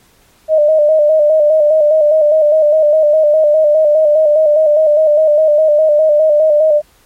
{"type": "tone with vibrato", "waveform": "sine", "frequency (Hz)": 611, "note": "D#5", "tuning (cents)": -32, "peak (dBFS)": -6, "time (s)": [0.48, 6.82], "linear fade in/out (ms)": 50, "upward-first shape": "square", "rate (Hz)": 4.9, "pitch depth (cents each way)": 48, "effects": ["pink hiss -50 dBFS RMS until 7.05 s", "MP3 64 kbps"]}